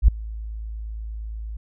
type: tone with ADSR envelope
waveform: sine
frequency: 54.3 Hz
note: A1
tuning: 22 cents flat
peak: -6 dBFS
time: 0.02-1.57 s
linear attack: 61 ms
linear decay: 5 ms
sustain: -23 dB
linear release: 6 ms
effects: none